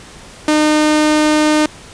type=tone; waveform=sawtooth; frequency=304.7 Hz; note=D#4; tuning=36 cents flat; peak=-6 dBFS; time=0.48-1.66 s; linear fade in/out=2 ms; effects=pink hiss -37 dBFS RMS until 1.93 s + resampled to 22050 Hz